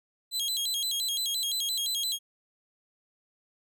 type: tone with vibrato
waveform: sawtooth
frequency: 3622 Hz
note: A7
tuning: 49 cents sharp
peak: -25 dBFS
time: 0.31-2.19 s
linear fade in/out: 50 ms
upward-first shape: square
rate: 5.8 Hz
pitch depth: 180 cents each way
effects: none